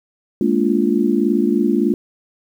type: chord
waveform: sine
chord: Bb dominant seventh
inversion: third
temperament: just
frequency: 209.8 / 233.1 / 291.4 / 349.6 Hz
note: Ab3 / Bb3 / D4 / F4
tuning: +18 / 0 / -13 / +2 cents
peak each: -19 dBFS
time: 0.41-1.94 s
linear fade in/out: 2 ms
effects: 8-bit